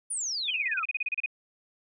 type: exponential sweep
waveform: sine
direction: down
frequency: 9956 to 1231 Hz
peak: -29 dBFS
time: 0.1-0.84 s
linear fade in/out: 10 ms
type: tone bursts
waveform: sine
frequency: 2489 Hz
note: D#7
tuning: in tune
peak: -26 dBFS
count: 14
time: 0.48-1.261 s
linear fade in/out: 5 ms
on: 27 ms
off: 31 ms
effects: none